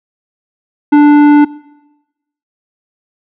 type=tone with tanh clipping; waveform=triangle; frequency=293.7 Hz; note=D4; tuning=in tune; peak=-4 dBFS; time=0.92-1.45 s; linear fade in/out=10 ms; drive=16 dB; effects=noise-tail reverb RT60 1.0 s tail -22 dB re dry